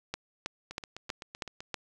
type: two click trains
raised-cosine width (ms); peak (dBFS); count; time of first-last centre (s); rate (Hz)
0.2; -16 / -24; 6 / 8; 0.14-1.743 / 0.71-1.605; 3.12 / 7.82
effects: none